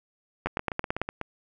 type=two click trains; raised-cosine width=0.5 ms; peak=-11 / -16 dBFS; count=6 / 7; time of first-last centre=0.46-1.016 / 0.47-1.213 s; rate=8.99 / 8.07 Hz; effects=none